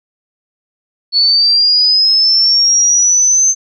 sine linear sweep, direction up, 4401 to 6272 Hz, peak -7 dBFS, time 1.12-3.55 s, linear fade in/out 50 ms, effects none

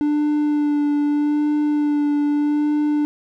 triangle tone with vibrato, 294.9 Hz, D4, 7 cents sharp, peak -14 dBFS, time 0.01-3.05 s, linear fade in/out 0 ms, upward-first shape sine, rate 0.81 Hz, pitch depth 18 cents each way, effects none

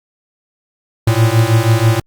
square beating tone pair, 110 / 116.2 Hz, A2 / A#2, 0 / -5 cents, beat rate 6.2 Hz, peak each -13 dBFS, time 1.07-2 s, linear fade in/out 5 ms, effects Opus 48 kbps

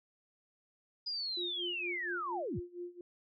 sine linear sweep, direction down, 4978 to 40.46 Hz, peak -35 dBFS, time 1.06-2.6 s, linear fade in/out 10 ms
sine tone with tremolo, 352 Hz, F4, 14 cents sharp, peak -38 dBFS, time 1.37-3.01 s, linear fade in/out 2 ms, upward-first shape sine, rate 4.3 Hz, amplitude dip 90%
effects none

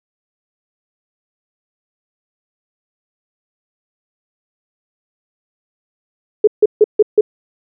sine tone bursts, 424.2 Hz, G#4, 37 cents sharp, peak -4 dBFS, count 5, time 6.44-7.21 s, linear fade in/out 5 ms, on 34 ms, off 150 ms, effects none

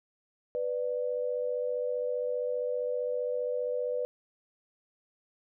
sine tone pair together, 495.8 / 591 Hz, B4 / D5, +7 / +11 cents, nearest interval minor third, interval 304 cents, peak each -30 / -34 dBFS, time 0.55-4.05 s, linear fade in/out 0 ms, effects none

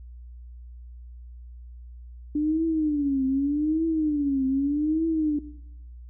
sine tone with vibrato, 293.7 Hz, D4, in tune, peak -21 dBFS, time 2.35-5.39 s, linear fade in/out 5 ms, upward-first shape triangle, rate 0.83 Hz, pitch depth 200 cents each way, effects noise-tail reverb RT60 0.8 s tail -17 dB re dry + added 60 Hz sine -40 dBFS peak until 6.09 s

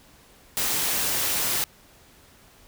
white noise, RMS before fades -25 dBFS, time 0.57-1.64 s, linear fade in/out 0 ms, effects pink hiss -54 dBFS RMS until 2.67 s

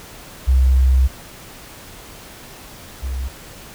sine tone pair in turn, 65 / 64.77 Hz, C2 / C2, -11 / -17 cents, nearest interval unison, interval 6 cents, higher first, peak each -10 / -21 dBFS, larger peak first, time 0.47-1.08 / 3.02-3.29 s, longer first, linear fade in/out 20 ms, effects pink hiss -39 dBFS RMS until 3.74 s

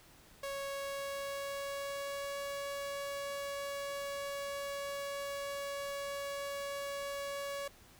sawtooth tone with pitch glide, 554.4 to 562.1 Hz, C#5 to C#5, 0 to +24 cents, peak -34 dBFS, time 0.43-7.68 s, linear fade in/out 5 ms, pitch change +24 cents, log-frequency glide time 0.64-2.41 s, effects pink hiss -60 dBFS RMS until 7.99 s

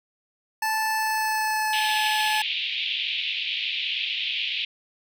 25% pulse tone with pitch glide, 876 to 859 Hz, A5 to A5, -8 to -42 cents, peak -19 dBFS, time 0.62-2.42 s, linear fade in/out 5 ms, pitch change -34 cents, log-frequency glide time 0.96-1.96 s
white band-pass noise, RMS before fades -28 dBFS, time 1.73-4.65 s, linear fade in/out 2 ms, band 2400 to 3600 Hz, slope 48 dB/octave
effects none

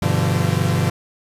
40% pulse chord, G dominant seventh, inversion none, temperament equal with one note detuned, 98 / 123.47 / 146.83 / 170.33 Hz, G2 / B2 / D3 / F3, 0 / 0 / 0 / -43 cents, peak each -21 dBFS, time 0.02-0.9 s, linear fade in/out 5 ms, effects resampled to 32000 Hz

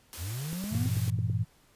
white noise, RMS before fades -42 dBFS, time 0.13-1.1 s, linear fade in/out 0 ms
triangle linear sweep, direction up, 73.42 to 265.5 Hz, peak -31 dBFS, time 0.17-0.9 s, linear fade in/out 50 ms
click train, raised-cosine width 3 ms, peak -28 dBFS, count 8, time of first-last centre 0.53-1.298 s, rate 9.11 Hz
sine chord, E diminished, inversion first, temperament equal, 98 / 116.54 / 164.81 Hz, G2 / Bb2 / E3, 0 / 0 / 0 cents, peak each -30 / -29 / -35 dBFS, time 0.71-1.45 s, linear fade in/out 20 ms
effects pink hiss -63 dBFS RMS until 1.75 s + resampled to 32000 Hz

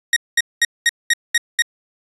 sawtooth tone bursts, 1878 Hz, A#6, 12 cents sharp, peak -8 dBFS, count 7, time 0.13-1.621 s, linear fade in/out 2 ms, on 33 ms, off 210 ms, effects resampled to 24000 Hz

